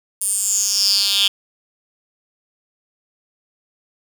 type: tone with high-pass filter sweep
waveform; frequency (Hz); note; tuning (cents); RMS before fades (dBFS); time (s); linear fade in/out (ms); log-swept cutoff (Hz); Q
10% pulse; 199.5; G3; +31; -18; 0.21-1.28; 5; 9800 to 3300; 6.8
effects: none